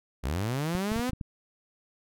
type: linear sweep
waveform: sawtooth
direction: up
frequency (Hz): 56.9 to 261.6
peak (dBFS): -24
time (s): 0.23-1.11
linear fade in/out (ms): 20
type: clicks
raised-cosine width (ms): 5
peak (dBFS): -22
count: 7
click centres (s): 0.751 / 0.918 / 0.962 / 0.995 / 1.096 / 1.133 / 1.212
effects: none